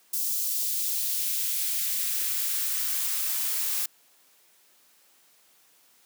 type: noise with high-pass filter sweep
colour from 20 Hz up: blue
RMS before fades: -28 dBFS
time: 0.13-3.86 s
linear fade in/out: 5 ms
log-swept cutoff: 5300 to 600 Hz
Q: 0.9
effects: white hiss -61 dBFS RMS until 6.05 s + high-pass 200 Hz 12 dB/octave